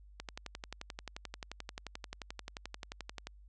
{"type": "click train", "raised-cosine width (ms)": 0.2, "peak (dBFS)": -24, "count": 36, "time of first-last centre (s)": [0.2, 3.27], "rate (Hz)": 11.4, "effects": ["added 50 Hz sine -54 dBFS peak until 3.48 s", "resampled to 24000 Hz"]}